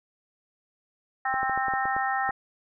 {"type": "harmonic tone", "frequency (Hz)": 263.1, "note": "C4", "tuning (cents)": 10, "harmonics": [3, 4, 5, 6, 7], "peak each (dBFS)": [-27, -36, -31, -39, -30], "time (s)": [1.25, 2.31], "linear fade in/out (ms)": 5}
{"type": "clicks", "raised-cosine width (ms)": 1, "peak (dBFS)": -21, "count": 9, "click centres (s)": [1.341, 1.431, 1.496, 1.576, 1.683, 1.737, 1.855, 1.965, 2.292]}
{"effects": []}